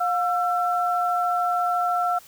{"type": "tone pair together", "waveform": "sine", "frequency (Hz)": [712, 1343.1], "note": ["F5", "E6"], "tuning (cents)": [33, 32], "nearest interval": "major seventh", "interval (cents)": 1099, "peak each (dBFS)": [-22, -24], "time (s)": [0, 2.19], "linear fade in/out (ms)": 10, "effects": ["white hiss -49 dBFS RMS until 2.27 s"]}